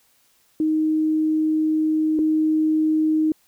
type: tone pair in turn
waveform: sine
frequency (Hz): 312.1 / 312.1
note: D#4 / D#4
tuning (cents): +5 / +5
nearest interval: unison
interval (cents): 0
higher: neither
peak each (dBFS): -17 / -16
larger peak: second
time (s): 0.6-2.19 / 2.19-3.32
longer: first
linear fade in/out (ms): 2
effects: white hiss -61 dBFS RMS until 3.47 s